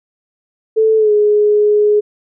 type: tone with pitch glide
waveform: sine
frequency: 440 to 418.4 Hz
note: A4 to G#4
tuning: 0 to +13 cents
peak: -8 dBFS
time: 0.76-2.01 s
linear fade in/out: 20 ms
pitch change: -87 cents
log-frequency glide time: 0.97-1.12 s
effects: none